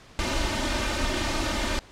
pink noise with comb filter, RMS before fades -26 dBFS, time 0.19-1.79 s, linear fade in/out 0 ms, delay 3.3 ms, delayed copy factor +0.8, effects pink hiss -50 dBFS RMS until 1.91 s + low-pass 6000 Hz 12 dB/octave

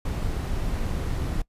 brown noise, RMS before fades -27 dBFS, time 0.05-1.42 s, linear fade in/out 5 ms, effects noise-tail reverb RT60 0.1 s tail -21 dB re dry + resampled to 32000 Hz

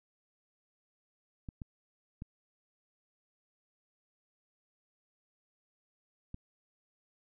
clicks, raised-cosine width 5 ms, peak -29 dBFS, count 4, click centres 1.488 / 1.618 / 2.221 / 6.344 s, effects none

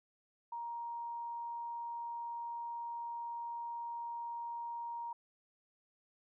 sine tone, 939 Hz, A#5, 12 cents sharp, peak -39 dBFS, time 0.52-5.13 s, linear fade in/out 5 ms, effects none

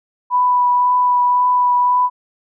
sine tone with vibrato, 987.8 Hz, B5, in tune, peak -11 dBFS, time 0.3-2.1 s, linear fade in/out 50 ms, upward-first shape triangle, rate 1.9 Hz, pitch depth 13 cents each way, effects none

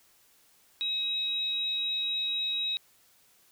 sine tone pair together, 2552 / 3824 Hz, D#7 / A#7, +43 / +43 cents, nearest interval perfect fifth, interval 700 cents, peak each -39 / -28 dBFS, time 0.81-2.77 s, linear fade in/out 0 ms, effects white hiss -63 dBFS RMS until 3.51 s

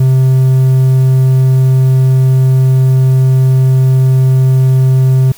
triangle tone, 130.81 Hz, C3, in tune, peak -3 dBFS, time 0-5.32 s, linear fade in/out 5 ms, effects white hiss -38 dBFS RMS until 5.37 s

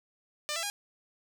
5% pulse tone with pitch steps, 598 / 666 / 815 Hz, D5 / E5 / G#5, +31 / +18 / -33 cents, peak -20 dBFS, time 0.49-0.7 s, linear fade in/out 0 ms, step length 70 ms, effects none

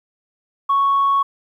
sine tone, 1108.7 Hz, C#6, in tune, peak -12 dBFS, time 0.69-1.23 s, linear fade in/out 10 ms, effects tanh soft clip ceiling -10 dBFS + 9-bit

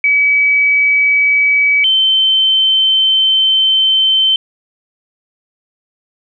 sine tone pair in turn, 2281 / 3090 Hz, C#7 / G7, +49 / -26 cents, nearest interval perfect fourth, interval 525 cents, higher second, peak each -8 dBFS, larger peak neither, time 0.04-1.84 / 1.84-4.36 s, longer second, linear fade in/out 2 ms, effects none

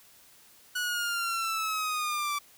sawtooth linear sweep, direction down, 1474 to 1157 Hz, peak -25 dBFS, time 0.75-2.39 s, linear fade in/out 10 ms, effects white hiss -57 dBFS RMS until 2.57 s

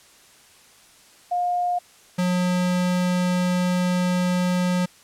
sine / square tone pair in turn, 711 / 180.13 Hz, F5 / F#3, +31 / -46 cents, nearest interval 2 octaves, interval 2377 cents, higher first, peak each -20 dBFS, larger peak neither, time 1.31-1.79 / 2.18-4.86 s, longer second, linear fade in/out 10 ms, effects white hiss -52 dBFS RMS until 5.03 s + low-pass 10000 Hz 12 dB/octave

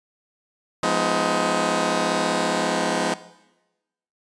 10% pulse chord, F half-diminished seventh, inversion none, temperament just, 174.61 / 209.5 / 251.4 / 314.3 Hz, F3 / Ab3 / Cb4 / Eb4, 0 / +15 / +31 / +18 cents, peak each -18 dBFS, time 0.83-3.14 s, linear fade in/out 2 ms, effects noise-tail reverb RT60 1.0 s tail -17 dB re dry + resampled to 22050 Hz

